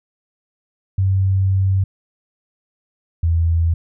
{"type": "tone pair in turn", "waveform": "sine", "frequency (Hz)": [95.8, 83.12], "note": ["G2", "E2"], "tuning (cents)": [-39, 15], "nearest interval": "major second", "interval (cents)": 246, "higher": "first", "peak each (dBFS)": -13, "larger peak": "neither", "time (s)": [[0.98, 1.84], [3.23, 3.74]], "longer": "first", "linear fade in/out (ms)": 5, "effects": []}